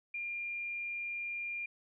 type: tone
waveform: sine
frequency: 2400 Hz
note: D7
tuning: 37 cents sharp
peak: -36 dBFS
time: 0.14-1.66 s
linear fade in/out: 5 ms
effects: none